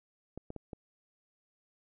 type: clicks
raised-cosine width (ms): 2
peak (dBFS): -28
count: 4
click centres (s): 0.376 / 0.504 / 0.563 / 0.732
effects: none